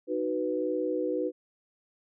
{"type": "chord", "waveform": "sine", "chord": "B major", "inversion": "first", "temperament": "just", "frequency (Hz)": [308.7, 370.4, 493.9], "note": ["D#4", "F#4", "B4"], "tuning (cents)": [-14, 2, 0], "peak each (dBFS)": [-32, -32, -30], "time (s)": [0.07, 1.32], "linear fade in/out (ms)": 50, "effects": []}